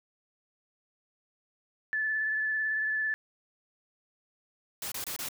sine tone with vibrato, 1740 Hz, A6, 20 cents flat, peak -27 dBFS, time 1.93-3.14 s, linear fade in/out 0 ms, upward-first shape sine, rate 18 Hz, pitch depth 20 cents each way
white noise bursts, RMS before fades -36 dBFS, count 4, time 4.82-5.287 s, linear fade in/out 2 ms, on 98 ms, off 25 ms
effects none

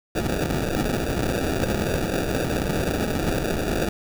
white noise with sample-and-hold, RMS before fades -24 dBFS, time 0.15-3.89 s, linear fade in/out 5 ms, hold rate 1050 Hz, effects none

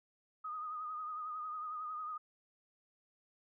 sine tone with vibrato, 1241 Hz, D#6, 5 cents flat, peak -39 dBFS, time 0.44-2.18 s, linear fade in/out 10 ms, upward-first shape sine, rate 11 Hz, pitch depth 46 cents each way, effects none

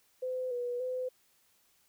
sine tone with pitch steps, 510 / 487.1 / 508 Hz, C5 / B4 / B4, -44 / -24 / +49 cents, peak -32 dBFS, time 0.22-1.09 s, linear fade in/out 10 ms, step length 290 ms, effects white hiss -69 dBFS RMS until 1.88 s

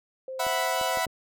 sine tone, 523.3 Hz, C5, in tune, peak -33 dBFS, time 0.28-0.99 s, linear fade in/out 2 ms
sawtooth chord, E suspended second, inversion none, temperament equal, 659.3 / 740 / 987.8 Hz, E5 / F#5 / B5, 0 / 0 / 0 cents, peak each -26 dBFS, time 0.39-1.06 s, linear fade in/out 10 ms
clicks, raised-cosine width 2 ms, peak -28 dBFS, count 4, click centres 0.467 / 0.813 / 0.973 / 1.067 s
effects none

